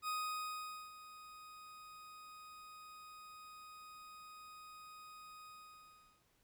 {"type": "tone with ADSR envelope", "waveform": "40% pulse", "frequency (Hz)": 1249, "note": "D#6", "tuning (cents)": 6, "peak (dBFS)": -36, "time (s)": [0.02, 6.24], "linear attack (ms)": 60, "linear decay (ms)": 830, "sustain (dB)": -16, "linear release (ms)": 770, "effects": ["pink hiss -75 dBFS RMS until 6.43 s"]}